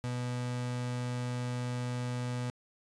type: tone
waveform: 35% pulse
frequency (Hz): 123.4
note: B2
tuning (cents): -1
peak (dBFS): -31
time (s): 0.04-2.5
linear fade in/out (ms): 0
effects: resampled to 22050 Hz